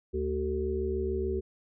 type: harmonic tone with a mistuned harmonic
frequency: 74.4 Hz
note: D2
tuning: 23 cents sharp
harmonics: 1 / 3 / 5 / 6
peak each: -33 / -39 / -30 / -38 dBFS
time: 0.13-1.41 s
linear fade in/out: 20 ms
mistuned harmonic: 5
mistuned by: +35 cents
effects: none